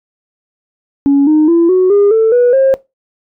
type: tone with pitch steps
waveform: sine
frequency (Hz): 280.3 / 307.4 / 337.2 / 369.9 / 405.7 / 444.9 / 488 / 535.3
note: C#4 / D#4 / E4 / F#4 / G#4 / A4 / B4 / C5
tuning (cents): +19 / -21 / +39 / 0 / -41 / +19 / -21 / +39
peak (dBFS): -4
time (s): 1.06-2.74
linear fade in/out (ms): 0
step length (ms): 210
effects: noise-tail reverb RT60 0.2 s tail -20 dB re dry + tanh soft clip ceiling -3 dBFS